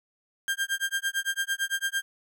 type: tone with tremolo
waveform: 35% pulse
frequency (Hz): 1596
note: G6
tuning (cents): +31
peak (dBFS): -22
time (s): 0.48-2.02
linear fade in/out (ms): 0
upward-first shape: sine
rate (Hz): 8.9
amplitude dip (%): 100
effects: none

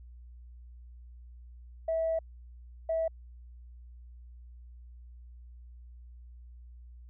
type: tone bursts at uneven times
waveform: sine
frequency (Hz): 651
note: E5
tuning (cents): -22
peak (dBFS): -26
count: 2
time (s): 1.88-2.19 / 2.89-3.08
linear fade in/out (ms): 5
effects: tanh soft clip ceiling -22 dBFS + added 60 Hz sine -47 dBFS peak until 7.09 s

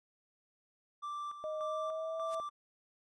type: tone with tremolo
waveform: triangle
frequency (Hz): 1174.7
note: D6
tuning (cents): 0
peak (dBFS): -36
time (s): 1.02-2.5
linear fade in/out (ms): 20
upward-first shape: square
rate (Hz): 1.7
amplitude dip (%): 60
type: tone with pitch glide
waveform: sine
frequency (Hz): 621 to 652.3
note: D#5 to E5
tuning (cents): -3 to -18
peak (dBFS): -36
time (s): 1.44-2.4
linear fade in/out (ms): 0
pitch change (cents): +85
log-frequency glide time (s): 1.66-2.22
type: noise with exponential growth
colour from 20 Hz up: white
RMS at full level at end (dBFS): -47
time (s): 2.22-2.35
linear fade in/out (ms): 5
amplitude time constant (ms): 27
effects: resampled to 24000 Hz

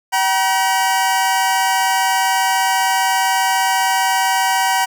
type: tone pair together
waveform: sawtooth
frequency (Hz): 764 / 955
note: G5 / A#5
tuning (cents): -45 / +42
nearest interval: major third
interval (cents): 387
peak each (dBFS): -13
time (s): 0.12-4.86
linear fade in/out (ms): 20
effects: none

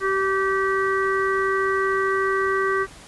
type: harmonic tone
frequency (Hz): 386.7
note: G4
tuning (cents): -24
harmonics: 1 / 3 / 4 / 5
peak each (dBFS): -22 / -24 / -27 / -28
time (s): 0-2.87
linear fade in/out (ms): 50
effects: pink hiss -44 dBFS RMS until 3.07 s + resampled to 24000 Hz

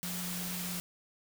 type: tone in noise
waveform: sine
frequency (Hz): 178.7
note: F3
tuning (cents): +40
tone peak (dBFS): -39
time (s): 0.03-0.8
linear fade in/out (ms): 0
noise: white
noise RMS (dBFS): -39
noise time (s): 0.03-0.8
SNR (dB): -3
effects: none

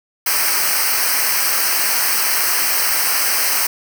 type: noise with comb filter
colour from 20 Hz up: white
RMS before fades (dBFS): -17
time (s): 0.26-3.67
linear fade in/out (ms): 5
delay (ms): 0.28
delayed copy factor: -1
effects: none

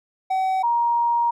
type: tone pair in turn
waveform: triangle / sine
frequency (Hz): 758 / 942.5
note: F#5 / A#5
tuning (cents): +42 / +19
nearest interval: major third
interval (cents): 377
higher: second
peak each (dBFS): -17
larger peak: neither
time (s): 0.3-0.63 / 0.63-1.31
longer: second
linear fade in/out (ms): 10
effects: none

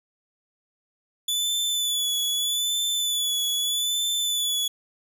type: tone with vibrato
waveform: sawtooth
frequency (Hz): 3461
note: A7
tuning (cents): -29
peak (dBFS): -20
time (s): 1.28-4.68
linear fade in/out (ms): 5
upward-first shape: sine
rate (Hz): 0.8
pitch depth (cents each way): 39
effects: none

